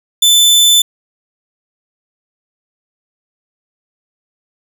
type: tone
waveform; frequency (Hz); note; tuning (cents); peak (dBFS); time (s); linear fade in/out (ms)
sawtooth; 3520; A7; 0; -3; 0.22-0.82; 5
effects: none